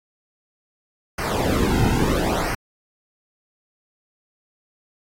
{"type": "noise with flanger", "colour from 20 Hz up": "brown", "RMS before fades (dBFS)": -21, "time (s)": [1.18, 2.55], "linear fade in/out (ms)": 5, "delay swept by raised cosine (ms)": [0.27, 1.77], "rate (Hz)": 0.75, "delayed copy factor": -0.8, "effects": ["AAC 48 kbps"]}